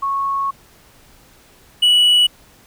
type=tone pair in turn; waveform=sine / triangle; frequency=1102 / 2942 Hz; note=C#6 / F#7; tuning=-11 / -11 cents; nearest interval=octave + perfect fourth; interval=1700 cents; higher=second; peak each=-17 / -8 dBFS; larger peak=second; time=0.02-0.51 / 1.82-2.27 s; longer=first; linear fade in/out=10 ms; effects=pink hiss -49 dBFS RMS until 2.66 s